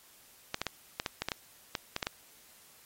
clicks, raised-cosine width 0.2 ms, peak -14 dBFS, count 12, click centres 0.544 / 0.616 / 0.667 / 0.999 / 1.062 / 1.22 / 1.286 / 1.318 / 1.752 / 1.964 / 2.028 / 2.069 s, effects white hiss -59 dBFS RMS until 2.85 s + AAC 48 kbps

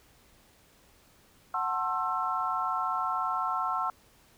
sine chord, F# half-diminished seventh, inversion none, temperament just, 740 / 888 / 1065.6 / 1332 Hz, F#5 / A5 / C6 / E6, 0 / +16 / +31 / +18 cents, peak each -34 / -36 / -32 / -31 dBFS, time 1.54-3.9 s, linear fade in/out 2 ms, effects pink hiss -61 dBFS RMS until 4.37 s

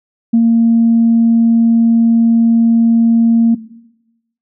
sine tone, 230 Hz, A#3, 23 cents flat, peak -5 dBFS, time 0.33-3.55 s, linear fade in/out 10 ms, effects noise-tail reverb RT60 0.9 s tail -17 dB re dry + tanh soft clip ceiling -2 dBFS

